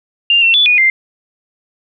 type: tone with pitch steps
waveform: sine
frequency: 2794 / 2707 / 3459 / 2461 / 2093 Hz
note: F7 / E7 / A7 / D#7 / C7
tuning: 0 / +45 / -30 / -20 / 0 cents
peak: -7 dBFS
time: 0.3-0.9 s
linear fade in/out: 2 ms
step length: 120 ms
effects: none